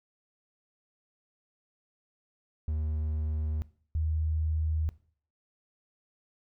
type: tone pair in turn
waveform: triangle / sine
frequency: 77 / 78.62 Hz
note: D#2 / D#2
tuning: -17 / +19 cents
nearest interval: unison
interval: 36 cents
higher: second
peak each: -26 dBFS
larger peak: neither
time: 2.68-3.62 / 3.95-4.89 s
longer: neither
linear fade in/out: 0 ms
effects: noise-tail reverb RT60 0.5 s tail -19 dB re dry